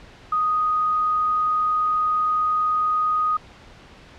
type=tone; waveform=sine; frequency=1244.5 Hz; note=D#6; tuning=in tune; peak=-18 dBFS; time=0.32-3.37 s; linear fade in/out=5 ms; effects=pink hiss -46 dBFS RMS until 4.18 s + low-pass 4000 Hz 12 dB/octave